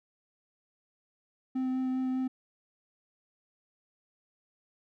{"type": "tone with vibrato", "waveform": "triangle", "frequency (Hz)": 258.6, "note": "C4", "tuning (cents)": -20, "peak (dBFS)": -26, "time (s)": [1.55, 2.28], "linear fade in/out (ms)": 10, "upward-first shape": "sine", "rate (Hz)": 5, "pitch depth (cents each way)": 9, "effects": []}